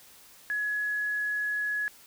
sine tone, 1687 Hz, G#6, 27 cents sharp, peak -27 dBFS, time 0.5-1.88 s, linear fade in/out 0 ms, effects white hiss -54 dBFS RMS until 2.06 s

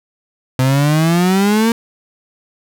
35% pulse exponential sweep, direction up, 127.3 to 233.1 Hz, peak -9 dBFS, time 0.59-1.72 s, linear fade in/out 2 ms, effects none

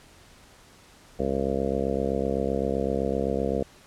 harmonic tone, 67.8 Hz, C#2, 38 cents flat, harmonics 1 / 2 / 3 / 4 / 5 / 6 / 7 / 8 / 9 / 10, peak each -34 / -38 / -31 / -33 / -37 / -32 / -29 / -32 / -38 / -36 dBFS, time 1.19-3.63 s, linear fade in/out 5 ms, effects pink hiss -53 dBFS RMS until 3.86 s + low-pass 10000 Hz 12 dB/octave

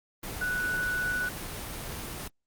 sine tone in noise, 1480 Hz, F#6, in tune, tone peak -27 dBFS, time 0.41-1.29 s, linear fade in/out 5 ms, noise pink, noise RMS -37 dBFS, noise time 0.23-2.28 s, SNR +7 dB, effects Opus 24 kbps

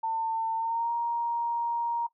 sine tone with pitch glide, 899 to 938.3 Hz, A5 to A#5, +37 to +11 cents, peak -26 dBFS, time 0.03-2.07 s, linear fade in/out 10 ms, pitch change +74 cents, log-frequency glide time 0.55-0.92 s, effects noise-tail reverb RT60 0.1 s tail -19 dB re dry

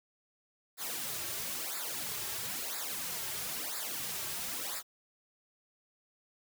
white noise with flanger, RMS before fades -38 dBFS, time 0.77-4.83 s, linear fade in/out 50 ms, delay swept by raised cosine 0.33 to 4.13 ms, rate 1 Hz, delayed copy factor -0.8, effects none

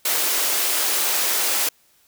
white high-pass noise, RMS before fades -21 dBFS, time 0.05-1.69 s, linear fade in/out 5 ms, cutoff 310 Hz, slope 24 dB/octave, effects white hiss -59 dBFS RMS until 2.07 s

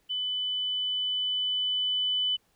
sine tone with level ramp, 3000 Hz, F#7, 23 cents sharp, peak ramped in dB -28 to -24 dBFS, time 0.09-2.37 s, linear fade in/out 20 ms, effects pink hiss -69 dBFS RMS until 2.55 s

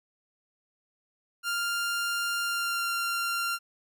sawtooth tone with pitch glide, 1396.9 to 1384 Hz, F6 to F6, 0 to -16 cents, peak -24 dBFS, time 1.43-3.59 s, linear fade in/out 50 ms, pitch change -16 cents, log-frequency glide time 2.42-2.86 s, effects none

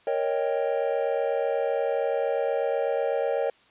triangle chord, Eb dominant seventh, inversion second, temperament equal with one note detuned, 466.2 / 554.4 / 622.3 / 789.9 Hz, Bb4 / Db5 / Eb5 / G5, 0 / 0 / 0 / +13 cents, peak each -26 / -25 / -29 / -31 dBFS, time 0.07-3.5 s, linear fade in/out 2 ms, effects white hiss -59 dBFS RMS until 3.7 s + resampled to 8000 Hz

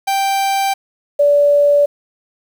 45% pulse / sine tone pair in turn, 784 / 577.9 Hz, G5 / D5, 0 / -28 cents, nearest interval perfect fourth, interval 528 cents, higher first, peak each -14 / -8 dBFS, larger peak second, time 0.07-0.74 / 1.19-1.86 s, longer neither, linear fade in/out 10 ms, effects 7-bit

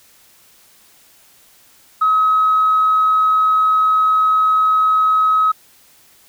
sine tone, 1276 Hz, D#6, 43 cents sharp, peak -10 dBFS, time 2.01-5.52 s, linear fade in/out 10 ms, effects tanh soft clip ceiling -6 dBFS + white hiss -50 dBFS RMS until 6.28 s

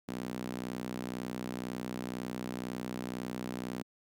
sawtooth tone with high-pass filter, 62 Hz, B1, 7 cents sharp, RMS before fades -39 dBFS, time 0.08-3.83 s, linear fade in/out 10 ms, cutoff 220 Hz, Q 2.1, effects none

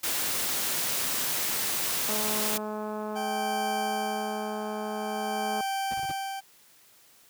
white noise, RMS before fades -29 dBFS, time 0.03-2.58 s, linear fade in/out 10 ms
click train, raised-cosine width 1 ms, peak -22 dBFS, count 750, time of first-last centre 2.09-5.606 s, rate 213 Hz
40% pulse tone with tremolo, 780 Hz, G5, 9 cents flat, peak -27 dBFS, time 3.15-6.41 s, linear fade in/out 20 ms, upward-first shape sine, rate 0.48 Hz, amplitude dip 75%
brown noise bursts, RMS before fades -37 dBFS, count 4, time 5.91-6.114 s, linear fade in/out 0 ms, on 27 ms, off 32 ms
effects white hiss -58 dBFS RMS until 7.29 s + high-pass 100 Hz 12 dB/octave

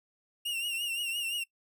45% pulse tone with vibrato, 2794 Hz, F7, in tune, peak -31 dBFS, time 0.45-1.44 s, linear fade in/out 10 ms, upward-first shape triangle, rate 5.8 Hz, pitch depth 78 cents each way, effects noise-tail reverb RT60 0.1 s tail -22 dB re dry

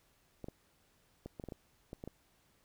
clicks, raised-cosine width 2 ms, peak -30 dBFS, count 10, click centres 0.443 / 0.485 / 1.26 / 1.398 / 1.439 / 1.487 / 1.522 / 1.931 / 2.039 / 2.076 s, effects pink hiss -71 dBFS RMS until 2.64 s

